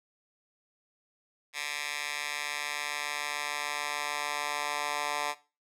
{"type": "tone with high-pass filter sweep", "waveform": "10% pulse", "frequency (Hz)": 146.83, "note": "D3", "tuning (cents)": 0, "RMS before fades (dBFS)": -34, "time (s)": [1.53, 5.35], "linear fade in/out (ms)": 50, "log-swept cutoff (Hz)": [2000, 960], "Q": 1.2, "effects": ["noise-tail reverb RT60 0.3 s tail -17 dB re dry", "low-pass 11000 Hz 12 dB/octave"]}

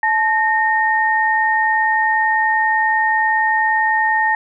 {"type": "tone pair together", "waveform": "sine", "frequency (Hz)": [869, 1841.3], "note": ["A5", "A#6"], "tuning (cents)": [-22, -22], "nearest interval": "octave + minor second", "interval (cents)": 1300, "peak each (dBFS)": -16, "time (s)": [0.03, 4.35], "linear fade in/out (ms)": 2, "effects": []}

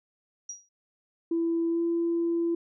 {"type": "tone with exponential decay", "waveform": "sine", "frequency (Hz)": 5750, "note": "F8", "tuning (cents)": 50, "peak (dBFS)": -32, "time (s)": [0.49, 0.69], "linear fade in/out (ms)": 5, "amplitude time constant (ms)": 43}
{"type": "tone with pitch glide", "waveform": "sine", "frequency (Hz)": [333.4, 337.7], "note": ["E4", "E4"], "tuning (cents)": [20, 42], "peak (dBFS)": -23, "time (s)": [1.31, 2.55], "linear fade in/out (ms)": 5, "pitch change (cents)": 22, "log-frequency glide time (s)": [1.69, 1.81]}
{"effects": ["tanh soft clip ceiling -19 dBFS"]}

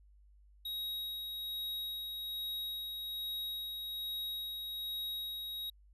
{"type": "tone with tremolo", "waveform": "square", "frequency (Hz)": 3800, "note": "A#7", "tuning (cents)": 33, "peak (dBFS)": -37, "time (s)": [0.65, 5.7], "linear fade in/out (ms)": 5, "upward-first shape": "sine", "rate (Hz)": 1.2, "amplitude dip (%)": 30, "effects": ["added 50 Hz sine -59 dBFS peak until 5.93 s", "resampled to 32000 Hz"]}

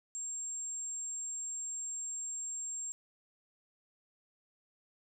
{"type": "tone", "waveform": "sine", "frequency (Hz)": 7459, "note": "A#8", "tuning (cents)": 0, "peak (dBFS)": -37, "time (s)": [0.15, 2.92], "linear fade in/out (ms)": 0, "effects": []}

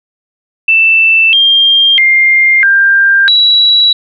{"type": "tone with pitch steps", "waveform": "sine", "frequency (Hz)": [2658, 3200, 2110, 1591, 3909], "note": ["E7", "G7", "C7", "G6", "B7"], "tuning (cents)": [14, 35, 14, 25, -19], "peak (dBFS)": -4, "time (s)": [0.68, 3.93], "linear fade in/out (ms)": 5, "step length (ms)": 650, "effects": []}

